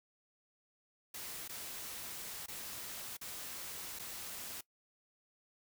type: noise with dropouts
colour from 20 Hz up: white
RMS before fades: -45 dBFS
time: 1.14-4.61 s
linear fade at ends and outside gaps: 5 ms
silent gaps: 1.479-1.492 / 2.462-2.482 / 3.17-3.212 / 3.99-3.994 s
effects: noise-tail reverb RT60 0.1 s tail -20 dB re dry